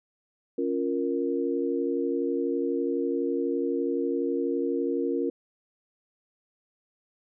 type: chord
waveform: sine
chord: Bb minor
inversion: first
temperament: equal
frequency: 277.2 / 349.2 / 466.2 Hz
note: Db4 / F4 / Bb4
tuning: 0 / 0 / 0 cents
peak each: -29 dBFS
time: 0.58-5.3 s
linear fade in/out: 5 ms
effects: none